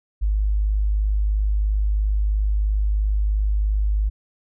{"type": "tone", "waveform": "sine", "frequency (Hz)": 51.5, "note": "G#1", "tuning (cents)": -14, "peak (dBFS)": -17, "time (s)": [0.21, 4.1], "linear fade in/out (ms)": 20, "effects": []}